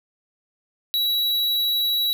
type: tone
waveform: square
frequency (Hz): 3904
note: B7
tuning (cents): -21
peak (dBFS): -20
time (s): 0.94-2.13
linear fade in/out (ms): 0
effects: none